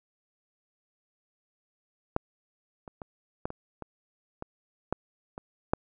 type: clicks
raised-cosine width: 1 ms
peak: -11 / -28 / -25 / -16 / -24 / -24 / -22 / -13 / -24 / -9 dBFS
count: 10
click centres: 2.164 / 2.878 / 3.018 / 3.455 / 3.504 / 3.823 / 4.424 / 4.926 / 5.379 / 5.735 s
effects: none